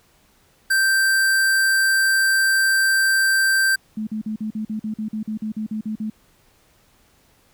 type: tone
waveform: square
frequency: 1566 Hz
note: G6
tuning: 2 cents flat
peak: -16 dBFS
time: 0.7-3.76 s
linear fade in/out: 10 ms
type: tone bursts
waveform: sine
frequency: 216.1 Hz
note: A3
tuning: 31 cents flat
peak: -23 dBFS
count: 15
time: 3.97-6.1 s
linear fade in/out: 5 ms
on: 100 ms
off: 45 ms
effects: pink hiss -58 dBFS RMS until 7.53 s